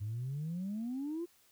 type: exponential sweep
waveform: sine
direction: up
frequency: 100 to 353.9 Hz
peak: -34 dBFS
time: 0-1.26 s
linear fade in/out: 20 ms
effects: tanh soft clip ceiling -32 dBFS + white hiss -67 dBFS RMS until 1.51 s